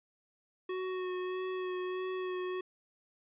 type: tone with vibrato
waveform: square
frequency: 368.9 Hz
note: F#4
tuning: 5 cents flat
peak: -35 dBFS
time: 0.69-2.61 s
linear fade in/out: 5 ms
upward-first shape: sine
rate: 1.6 Hz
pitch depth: 17 cents each way
effects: resampled to 8000 Hz